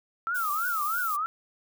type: tone with vibrato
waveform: sine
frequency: 1312 Hz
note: E6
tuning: 9 cents flat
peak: -26 dBFS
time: 0.27-1.26 s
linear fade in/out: 0 ms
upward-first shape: triangle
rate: 3.1 Hz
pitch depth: 230 cents each way
type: noise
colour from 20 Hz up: violet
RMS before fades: -36 dBFS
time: 0.34-1.17 s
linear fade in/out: 20 ms
effects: none